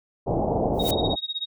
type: low-pass noise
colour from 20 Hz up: white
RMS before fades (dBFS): -24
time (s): 0.26-1.16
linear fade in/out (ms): 20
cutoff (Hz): 780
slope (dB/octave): 48
type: noise with exponential growth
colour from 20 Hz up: blue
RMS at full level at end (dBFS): -25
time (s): 0.73-0.91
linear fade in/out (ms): 5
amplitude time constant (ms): 39
type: tone with tremolo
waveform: sine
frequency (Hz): 3763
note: A#7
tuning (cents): +16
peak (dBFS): -24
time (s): 0.79-1.46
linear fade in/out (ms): 10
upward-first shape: sine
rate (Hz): 16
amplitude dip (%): 95
effects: none